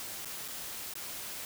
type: noise with dropouts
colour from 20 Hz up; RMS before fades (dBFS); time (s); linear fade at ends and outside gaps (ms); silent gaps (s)
white; -41; 0-1.45; 0; 0.248-0.256 / 0.479-0.484 / 0.937-0.954
effects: none